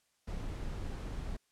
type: noise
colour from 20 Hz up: brown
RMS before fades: -39 dBFS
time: 0.27-1.37 s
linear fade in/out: 10 ms
effects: white hiss -75 dBFS RMS until 1.51 s + low-pass 10000 Hz 12 dB/octave